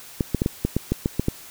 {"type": "clicks", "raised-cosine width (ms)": 3, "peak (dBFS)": -7, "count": 10, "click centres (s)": [0.208, 0.347, 0.419, 0.461, 0.65, 0.766, 0.92, 1.059, 1.196, 1.284], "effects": ["white hiss -43 dBFS RMS until 1.5 s"]}